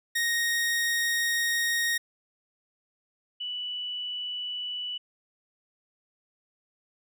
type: tone pair in turn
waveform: sawtooth / sine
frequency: 1866 / 2962 Hz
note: A#6 / F#7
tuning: +1 / +1 cents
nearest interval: minor sixth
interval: 800 cents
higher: second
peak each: -21 / -31 dBFS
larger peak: first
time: 0.15-1.98 / 3.4-4.98 s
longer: first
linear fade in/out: 10 ms
effects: none